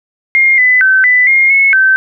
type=tone with pitch steps; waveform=sine; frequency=2126 / 2004 / 1537 / 1994 / 2132 / 2190 / 1546 Hz; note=C7 / B6 / G6 / B6 / C7 / C#7 / G6; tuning=+27 / +25 / -35 / +16 / +32 / -22 / -24 cents; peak=-5 dBFS; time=0.35-1.96 s; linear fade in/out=0 ms; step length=230 ms; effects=none